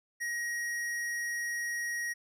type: tone with tanh clipping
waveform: sine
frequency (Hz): 1890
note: A#6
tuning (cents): +23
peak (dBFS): -34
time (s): 0.2-2.14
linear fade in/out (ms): 20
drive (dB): 16
effects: none